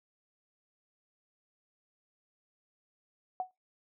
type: tone with exponential decay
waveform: sine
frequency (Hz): 740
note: F#5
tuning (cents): 0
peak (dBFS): -27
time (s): 3.4-3.51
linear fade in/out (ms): 1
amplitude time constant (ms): 23
effects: noise-tail reverb RT60 0.2 s tail -21 dB re dry